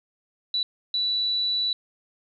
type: tone bursts at uneven times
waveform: sine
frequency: 3951 Hz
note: B7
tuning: in tune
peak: -22 dBFS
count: 2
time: 0.54-0.63 / 0.94-1.73 s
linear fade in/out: 2 ms
effects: none